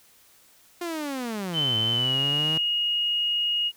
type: linear two-way sweep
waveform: sawtooth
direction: down then up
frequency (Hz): 354.1 to 107.8 to 160.9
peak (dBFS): -25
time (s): 0.81-2.58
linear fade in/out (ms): 5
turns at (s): 1.77
type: tone with pitch glide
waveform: sine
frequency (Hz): 3060 to 2872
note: G7 to F7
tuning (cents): -42 to +48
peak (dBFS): -22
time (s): 1.53-3.72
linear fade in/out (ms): 50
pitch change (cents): -110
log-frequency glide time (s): 1.92-2.19
effects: white hiss -57 dBFS RMS until 3.76 s